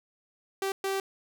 sawtooth tone bursts at uneven times, 388.6 Hz, G4, 15 cents flat, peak -24 dBFS, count 2, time 0.62-0.72 / 0.84-1 s, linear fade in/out 2 ms, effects none

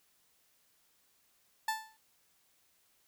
30% pulse tone with exponential decay, 880 Hz, A5, in tune, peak -26 dBFS, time 1.68-1.97 s, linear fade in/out 5 ms, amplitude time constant 61 ms, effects white hiss -71 dBFS RMS until 3.07 s

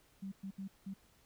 sine tone bursts at uneven times, 194.1 Hz, G3, 17 cents flat, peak -40 dBFS, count 4, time 0.22-0.32 / 0.43-0.51 / 0.58-0.68 / 0.86-0.94 s, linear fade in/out 10 ms, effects pink hiss -68 dBFS RMS until 1.25 s

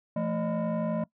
sine tone with frequency modulation, 221.7 Hz, A3, 13 cents sharp, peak -24 dBFS, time 0.16-1.04 s, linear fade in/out 5 ms, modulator 392 Hz, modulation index 1.3, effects noise-tail reverb RT60 0.1 s tail -22 dB re dry + tanh soft clip ceiling -25 dBFS

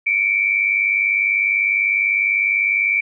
sine tone pair together, 2238 / 2338 Hz, C#7 / D7, +16 / -8 cents, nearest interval minor second, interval 76 cents, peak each -20 / -16 dBFS, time 0.06-3.01 s, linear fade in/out 10 ms, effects none

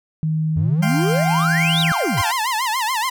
sine tone with pitch glide, 157.2 to 163.03 Hz, D#3 to E3, +18 to -19 cents, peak -17 dBFS, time 0.23-1.92 s, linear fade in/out 0 ms, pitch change +63 cents, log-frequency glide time 0.76-1.23 s
triangle exponential two-way sweep, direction up then down, 83.1 to 3958 to 83.1 Hz, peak -17 dBFS, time 0.56-2.22 s, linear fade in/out 10 ms, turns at 1.81 s
20% pulse chord, F suspended second, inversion none, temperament equal, 698.5 / 784 / 1046.5 Hz, F5 / G5 / C6, 0 / 0 / 0 cents, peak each -21 / -21 / -25 dBFS, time 0.82-2.32 s, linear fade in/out 10 ms
sawtooth tone with vibrato, 953 Hz, A#5, 38 cents sharp, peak -15 dBFS, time 2.17-3.1 s, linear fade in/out 10 ms, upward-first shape sine, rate 7 Hz, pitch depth 190 cents each way
effects none

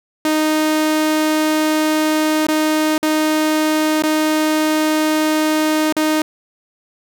sawtooth tone with dropouts, 309.8 Hz, D#4, 7 cents flat, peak -10 dBFS, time 0.25-6.22 s, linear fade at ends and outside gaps 2 ms, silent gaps 2.468-2.485 / 2.98-3.028 / 4.023-4.036 / 5.925-5.966 s, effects none

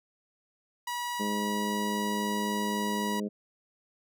sawtooth tone, 968 Hz, B5, 35 cents flat, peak -28 dBFS, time 0.87-3.2 s, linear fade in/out 5 ms
harmonic tone, 103.83 Hz, G#2, in tune, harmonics 2 / 3 / 4 / 5 / 6, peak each -31 / -40 / -37 / -43 / -46 dBFS, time 1.19-3.29 s, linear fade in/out 20 ms
effects none

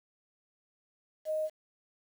sine tone with quantisation, 622.3 Hz, D#5, in tune, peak -29 dBFS, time 1.25-1.5 s, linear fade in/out 50 ms, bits 9, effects none

